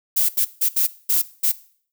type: noise bursts at uneven times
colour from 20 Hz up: violet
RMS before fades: -18 dBFS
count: 6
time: 0.16-0.29 / 0.37-0.45 / 0.61-0.69 / 0.76-0.87 / 1.09-1.22 / 1.43-1.52 s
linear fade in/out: 10 ms
effects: noise-tail reverb RT60 0.5 s tail -18 dB re dry